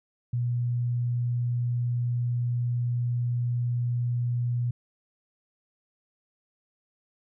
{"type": "tone", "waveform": "sine", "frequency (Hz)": 121.1, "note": "B2", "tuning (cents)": -34, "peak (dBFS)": -24, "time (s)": [0.33, 4.71], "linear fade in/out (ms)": 5, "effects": []}